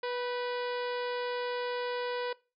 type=harmonic tone with a mistuned harmonic; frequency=490 Hz; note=B4; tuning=14 cents flat; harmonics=1 / 2 / 3 / 4 / 5 / 6 / 7 / 8 / 9 / 10; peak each=-33 / -39 / -43 / -45 / -47 / -49 / -50 / -51 / -52 / -53 dBFS; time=0.03-2.33 s; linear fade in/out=5 ms; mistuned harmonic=3; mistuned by=+41 cents; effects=noise-tail reverb RT60 0.3 s tail -21 dB re dry